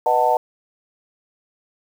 sine chord, B dominant seventh, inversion none, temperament just, 493.9 / 617.4 / 740.8 / 889 Hz, B4 / D#5 / F#5 / A5, 0 / -14 / +2 / +18 cents, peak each -22 / -21 / -19 / -18 dBFS, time 0.06-0.37 s, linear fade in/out 2 ms, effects 7-bit

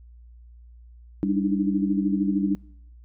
sine tone cluster, 196.1 / 291 / 304.2 / 317.3 Hz, G3 / D4 / D#4 / D#4, +1 / -16 / -39 / +34 cents, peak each -24 / -25 / -29 / -30 dBFS, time 1.23-2.55 s, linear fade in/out 0 ms, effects noise-tail reverb RT60 0.8 s tail -25 dB re dry + added 59 Hz sine -45 dBFS peak until 3.04 s

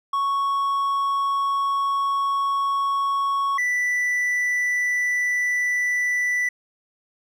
triangle tone pair in turn, 1108.7 / 1975.5 Hz, C#6 / B6, 0 / 0 cents, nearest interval minor seventh, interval 1000 cents, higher second, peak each -18 dBFS, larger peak neither, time 0.13-3.58 / 3.58-6.49 s, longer first, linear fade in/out 5 ms, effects none

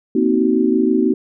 sine chord, C half-diminished seventh, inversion third, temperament just, 235.5 / 261.6 / 314 / 376.7 Hz, Bb3 / C4 / Eb4 / Gb4, +18 / 0 / +16 / +31 cents, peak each -18 dBFS, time 0.15-1.14 s, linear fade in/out 5 ms, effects none

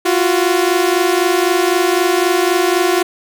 sawtooth tone pair together, 344.7 / 368.6 Hz, F4 / F#4, -23 / -7 cents, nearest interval minor second, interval 116 cents, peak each -11 dBFS, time 0.05-3.03 s, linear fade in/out 10 ms, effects none

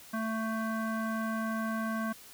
square tone with low-pass filter, 222.2 Hz, A3, 17 cents sharp, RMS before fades -33 dBFS, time 0.13-2.13 s, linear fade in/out 10 ms, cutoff 1400 Hz, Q 5, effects white hiss -52 dBFS RMS until 2.33 s

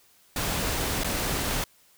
pink noise with dropouts, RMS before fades -28 dBFS, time 0.36-1.64 s, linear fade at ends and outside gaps 2 ms, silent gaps 1.036-1.044 s, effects white hiss -60 dBFS RMS until 1.97 s

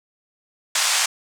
white band-pass noise, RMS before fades -20 dBFS, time 0.75-1.06 s, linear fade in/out 5 ms, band 740 to 8400 Hz, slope 24 dB/octave, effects none

